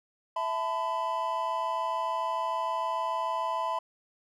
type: chord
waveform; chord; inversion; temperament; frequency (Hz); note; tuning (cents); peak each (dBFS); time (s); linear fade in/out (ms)
triangle; E suspended fourth; none; equal with one note detuned; 659.3 / 880 / 1006.8; E5 / A5 / B5; 0 / 0 / +33; -33 / -33 / -28; 0.36-3.79; 5
effects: none